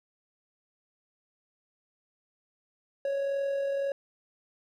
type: tone with amplitude modulation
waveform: triangle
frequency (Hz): 554.4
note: C#5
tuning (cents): 0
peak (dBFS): -24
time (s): 3.05-3.92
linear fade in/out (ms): 2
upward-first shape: sine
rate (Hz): 41.8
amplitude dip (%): 30
effects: none